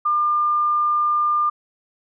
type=tone; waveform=sine; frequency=1200 Hz; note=D6; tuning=37 cents sharp; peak=-16 dBFS; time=0.05-1.5 s; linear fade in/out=10 ms; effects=none